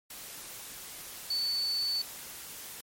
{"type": "tone in noise", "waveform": "sine", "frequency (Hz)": 4485, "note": "C#8", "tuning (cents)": 19, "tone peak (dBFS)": -28, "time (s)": [1.3, 2.02], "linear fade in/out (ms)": 5, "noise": "white", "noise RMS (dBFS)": -44, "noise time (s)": [0.1, 2.81], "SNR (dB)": 13, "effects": ["MP3 64 kbps"]}